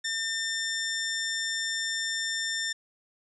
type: tone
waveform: 15% pulse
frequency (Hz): 1800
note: A6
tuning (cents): +39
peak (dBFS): -22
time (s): 0.04-2.73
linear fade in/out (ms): 10
effects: resampled to 22050 Hz